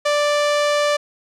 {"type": "tone with low-pass filter", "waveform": "sawtooth", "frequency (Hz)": 587.3, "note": "D5", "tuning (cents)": 0, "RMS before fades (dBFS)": -18, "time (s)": [0.05, 0.97], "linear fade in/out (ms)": 10, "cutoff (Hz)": 6900, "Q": 0.7, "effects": []}